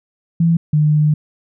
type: tone pair in turn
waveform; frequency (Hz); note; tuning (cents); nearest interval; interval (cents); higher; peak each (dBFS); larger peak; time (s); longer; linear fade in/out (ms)
sine; 166.8 / 151.22; E3 / D#3; +21 / -49; major second; 170; first; -10 / -10; neither; 0.4-0.57 / 0.73-1.14; second; 5
effects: none